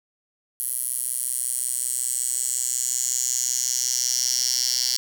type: tone with high-pass filter sweep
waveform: 10% pulse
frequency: 125.4 Hz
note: B2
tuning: 27 cents sharp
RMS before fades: -25 dBFS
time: 0.6-4.97 s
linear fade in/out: 0 ms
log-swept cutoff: 11000 to 5000 Hz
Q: 5.3
effects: none